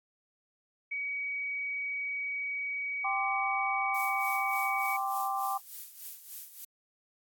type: tone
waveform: sine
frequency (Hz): 2263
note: C#7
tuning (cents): +35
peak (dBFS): -32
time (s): 0.91-4.97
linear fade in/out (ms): 10
type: chord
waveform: sine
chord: G suspended fourth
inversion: none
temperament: equal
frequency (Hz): 784 / 1046.5 / 1174.7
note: G5 / C6 / D6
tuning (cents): 0 / 0 / 0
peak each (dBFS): -32 / -37 / -34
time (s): 3.04-5.58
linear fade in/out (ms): 10
type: noise with tremolo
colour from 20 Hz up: violet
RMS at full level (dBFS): -41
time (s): 3.94-6.65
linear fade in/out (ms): 5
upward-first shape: sine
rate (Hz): 3.4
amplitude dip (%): 70
effects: AAC 64 kbps